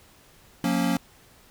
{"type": "chord", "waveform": "square", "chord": "Bb minor", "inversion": "second", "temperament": "equal with one note detuned", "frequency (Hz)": [179.11, 233.1, 277.2], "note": ["F3", "Bb3", "Db4"], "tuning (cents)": [44, 0, 0], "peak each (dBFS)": -27, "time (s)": [0.64, 0.97], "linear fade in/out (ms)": 2, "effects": ["pink hiss -55 dBFS RMS until 1.5 s"]}